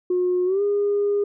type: tone with pitch glide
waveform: sine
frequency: 361 to 407.6 Hz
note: F#4 to G#4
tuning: -43 to -32 cents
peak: -17 dBFS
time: 0.1-1.24 s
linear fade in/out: 5 ms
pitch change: +211 cents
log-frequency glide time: 0.45-0.62 s
effects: tanh soft clip ceiling -14 dBFS